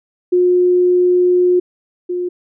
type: tone pair in turn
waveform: sine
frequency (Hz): 359.2 / 356.9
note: F4 / F4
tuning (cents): +49 / +38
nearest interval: unison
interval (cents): 11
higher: first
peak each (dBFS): -9 / -17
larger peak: first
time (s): 0.32-1.6 / 2.09-2.29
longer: first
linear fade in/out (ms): 10
effects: none